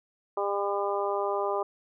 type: harmonic tone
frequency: 201 Hz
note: G3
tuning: 44 cents sharp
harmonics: 2 / 3 / 4 / 5 / 6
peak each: -30 / -32 / -33 / -34 / -35 dBFS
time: 0.37-1.63 s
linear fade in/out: 5 ms
effects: none